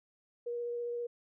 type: tone with vibrato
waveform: sine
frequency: 477.3 Hz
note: A#4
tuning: 41 cents sharp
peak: -34 dBFS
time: 0.46-1.07 s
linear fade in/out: 10 ms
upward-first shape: sine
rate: 15 Hz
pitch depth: 9 cents each way
effects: none